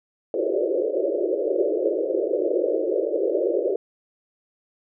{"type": "band-pass noise", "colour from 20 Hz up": "pink", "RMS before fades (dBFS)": -23, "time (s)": [0.34, 3.76], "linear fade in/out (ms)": 2, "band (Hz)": [330, 600], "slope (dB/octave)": 96, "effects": []}